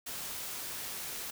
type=noise; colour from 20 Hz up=white; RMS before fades=-40 dBFS; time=0.06-1.31 s; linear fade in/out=10 ms; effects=none